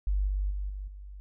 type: tone with level steps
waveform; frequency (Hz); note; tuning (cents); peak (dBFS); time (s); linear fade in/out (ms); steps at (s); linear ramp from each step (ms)
sine; 49; G1; 0; -24 / -26 / -30 / -34 / -41; 0.07-1.2; 0; 0.27 / 0.5 / 0.69 / 0.87; 10
effects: none